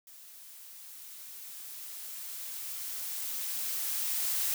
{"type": "noise with level ramp", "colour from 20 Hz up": "blue", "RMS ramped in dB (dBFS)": [-52, -30], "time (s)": [0.07, 4.54], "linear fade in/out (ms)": 2, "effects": []}